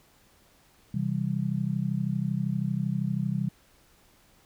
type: chord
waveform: sine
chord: C major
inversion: none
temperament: just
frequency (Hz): 130.81 / 163.52 / 196.22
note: C3 / E3 / G3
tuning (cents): 0 / -14 / +2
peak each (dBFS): -30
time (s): 0.94-3.49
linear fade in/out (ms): 5
effects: pink hiss -61 dBFS RMS until 4.45 s